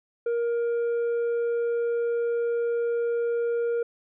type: tone with tanh clipping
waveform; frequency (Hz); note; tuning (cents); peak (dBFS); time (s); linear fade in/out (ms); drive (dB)
sine; 470; A#4; +14; -24; 0.26-3.83; 5; 4
effects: none